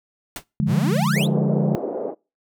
pink noise with exponential decay, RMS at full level -25 dBFS, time 0.36-0.44 s, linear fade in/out 2 ms, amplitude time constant 17 ms
sine chord, D diminished, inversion none, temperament equal, 146.83 / 174.61 / 207.7 Hz, D3 / F3 / Ab3, 0 / 0 / 0 cents, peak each -21 / -23 / -22 dBFS, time 0.6-1.75 s, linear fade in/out 0 ms
45% pulse exponential sweep, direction up, 80 to 4200 Hz, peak -23 dBFS, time 0.66-1.28 s, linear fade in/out 50 ms
pink band-pass noise, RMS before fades -27 dBFS, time 1.13-2.15 s, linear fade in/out 50 ms, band 340 to 590 Hz, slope 24 dB/octave
effects noise-tail reverb RT60 0.3 s tail -26 dB re dry

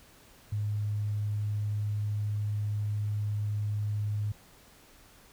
sine tone, 104.5 Hz, G#2, 11 cents sharp, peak -28 dBFS, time 0.52-4.32 s, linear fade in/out 5 ms, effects pink hiss -57 dBFS RMS until 5.32 s

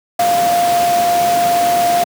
sine tone in noise, 698.5 Hz, F5, in tune, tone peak -11 dBFS, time 0.19-2.04 s, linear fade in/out 5 ms, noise pink, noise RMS -21 dBFS, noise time 0.19-2.04 s, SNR +7 dB, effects high-pass 200 Hz 12 dB/octave

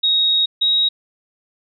sine tone pair in turn, 3769 / 3800 Hz, A#7 / A#7, +18 / +33 cents, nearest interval unison, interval 15 cents, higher second, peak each -13 dBFS, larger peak neither, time 0.03-0.46 / 0.61-0.89 s, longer first, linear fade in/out 10 ms, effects none

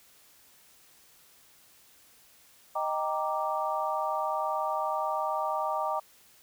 sine chord, Eb major seventh, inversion none, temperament equal, 622.3 / 784 / 932.3 / 1174.7 Hz, Eb5 / G5 / Bb5 / D6, 0 / 0 / 0 / 0 cents, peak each -33 dBFS, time 2.75-6 s, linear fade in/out 10 ms, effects white hiss -59 dBFS RMS until 6.42 s

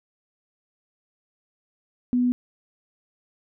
sine tone, 246.9 Hz, B3, in tune, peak -18 dBFS, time 2.13-2.32 s, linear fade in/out 0 ms, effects none

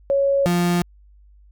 sine / 35% pulse tone pair in turn, 554.4 / 174.93 Hz, C#5 / F3, 0 / +3 cents, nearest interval octave + minor sixth, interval 1997 cents, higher first, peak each -15 dBFS, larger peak neither, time 0.1-0.46 / 0.46-0.82 s, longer neither, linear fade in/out 0 ms, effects added 50 Hz sine -47 dBFS peak until 1.51 s

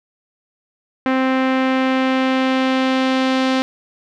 sawtooth tone with low-pass filter sweep, 261.6 Hz, C4, in tune, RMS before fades -17 dBFS, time 1.06-3.62 s, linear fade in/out 0 ms, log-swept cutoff 2100 to 4100 Hz, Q 1.3, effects none

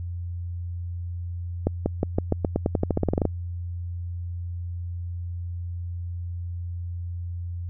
accelerating click train, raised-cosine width 2 ms, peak -8 dBFS, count 18, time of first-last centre 1.67-3.253 s, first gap 190 ms, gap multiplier 0.9, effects added 87 Hz sine -29 dBFS peak until 7.69 s

